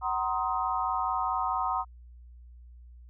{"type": "chord", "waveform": "sine", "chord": "C half-diminished seventh", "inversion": "second", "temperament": "just", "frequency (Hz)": [753.5, 941.9, 1046.5, 1255.8], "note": ["Gb5", "Bb5", "C6", "Eb6"], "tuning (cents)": [31, 18, 0, 16], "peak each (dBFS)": -32, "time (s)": [0.01, 1.85], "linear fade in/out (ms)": 50, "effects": ["added 60 Hz sine -47 dBFS peak until 3.09 s"]}